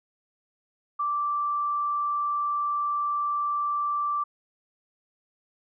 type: tone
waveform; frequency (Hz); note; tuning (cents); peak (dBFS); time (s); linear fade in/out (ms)
sine; 1170; D6; -7; -24; 0.99-4.24; 10
effects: none